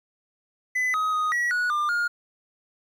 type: tone with pitch steps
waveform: triangle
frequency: 2008 / 1262 / 1246 / 1925 / 1463 / 1198 / 1421 Hz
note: B6 / D#6 / D#6 / B6 / F#6 / D6 / F6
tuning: +28 / +24 / +2 / -45 / -20 / +34 / +30 cents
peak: -20 dBFS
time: 0.75-2.08 s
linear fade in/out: 10 ms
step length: 190 ms
effects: 10-bit